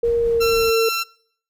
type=tone with pitch glide; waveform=sine; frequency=468.6 to 452.4 Hz; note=A#4 to A4; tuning=+9 to +48 cents; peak=-15 dBFS; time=0.03-0.89 s; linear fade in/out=5 ms; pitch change=-61 cents; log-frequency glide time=0.18-0.73 s
type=noise with tremolo; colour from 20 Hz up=brown; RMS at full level=-33 dBFS; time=0.03-0.71 s; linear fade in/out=20 ms; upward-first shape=sine; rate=4.6 Hz; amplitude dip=30%
type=tone; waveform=15% pulse; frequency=1352 Hz; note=E6; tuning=43 cents sharp; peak=-14 dBFS; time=0.4-1.04 s; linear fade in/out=20 ms
effects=noise-tail reverb RT60 0.6 s tail -24 dB re dry